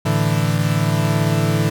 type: chord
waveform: 40% pulse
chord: A suspended fourth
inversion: none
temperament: equal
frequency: 110 / 146.83 / 164.81 Hz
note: A2 / D3 / E3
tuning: 0 / 0 / 0 cents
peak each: -19 dBFS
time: 0.05-1.7 s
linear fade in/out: 10 ms
effects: none